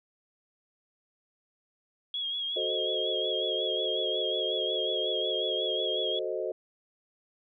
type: tone with vibrato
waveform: sine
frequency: 3300 Hz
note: G#7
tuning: 12 cents flat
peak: -30 dBFS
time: 2.14-6.19 s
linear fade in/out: 2 ms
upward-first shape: sine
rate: 5.5 Hz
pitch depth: 43 cents each way
type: chord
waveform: sine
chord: F# diminished seventh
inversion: none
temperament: equal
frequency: 370 / 440 / 523.3 / 622.3 Hz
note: F#4 / A4 / C5 / Eb5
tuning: 0 / 0 / 0 / 0 cents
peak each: -35 dBFS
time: 2.56-6.52 s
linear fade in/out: 5 ms
effects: none